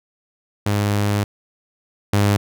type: tone pair in turn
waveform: sawtooth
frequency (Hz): 102.7 / 101.93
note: G#2 / G#2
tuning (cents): -19 / -32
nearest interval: unison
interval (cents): 13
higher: first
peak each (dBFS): -13 / -10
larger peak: second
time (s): 0.66-1.24 / 2.13-2.37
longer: first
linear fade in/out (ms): 5
effects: none